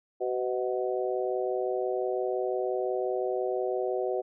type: harmonic tone with a mistuned harmonic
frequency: 125.8 Hz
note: B2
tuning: 32 cents sharp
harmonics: 3 / 4 / 5 / 6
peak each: -30 / -32 / -34 / -36 dBFS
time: 0.2-4.22 s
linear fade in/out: 20 ms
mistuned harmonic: 6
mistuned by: -36 cents
effects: none